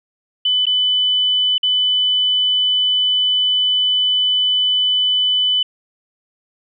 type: tone with dropouts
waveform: sine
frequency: 3000 Hz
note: F#7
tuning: 23 cents sharp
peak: -13 dBFS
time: 0.45-5.63 s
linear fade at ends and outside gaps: 5 ms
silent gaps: 0.656-0.666 / 1.581-1.63 s
effects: none